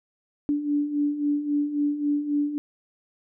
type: beating tone pair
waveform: sine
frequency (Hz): 288.7 / 292.4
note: D4 / D4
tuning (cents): -30 / -7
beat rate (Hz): 3.7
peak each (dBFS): -29 / -23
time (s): 0.49-2.58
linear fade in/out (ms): 0
effects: none